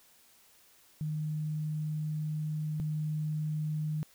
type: tone pair in turn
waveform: sine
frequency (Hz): 153.4 / 153.4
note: D#3 / D#3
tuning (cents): -24 / -24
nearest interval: unison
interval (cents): 0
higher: neither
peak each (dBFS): -31 / -30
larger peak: second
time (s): 1.01-2.8 / 2.8-4.03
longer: first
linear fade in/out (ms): 0
effects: white hiss -62 dBFS RMS until 4.14 s